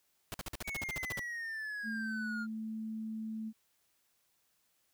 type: noise bursts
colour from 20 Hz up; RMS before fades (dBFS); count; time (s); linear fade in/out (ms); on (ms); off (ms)
pink; -40; 13; 0.32-1.193; 0; 21; 50
type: exponential sweep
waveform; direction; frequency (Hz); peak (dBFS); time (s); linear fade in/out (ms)
triangle; down; 2257 to 1396.9; -36; 0.64-2.47; 50
type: tone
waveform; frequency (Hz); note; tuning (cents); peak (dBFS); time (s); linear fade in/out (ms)
sine; 220; A3; 0; -37; 1.83-3.53; 50
effects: white hiss -75 dBFS RMS until 4.93 s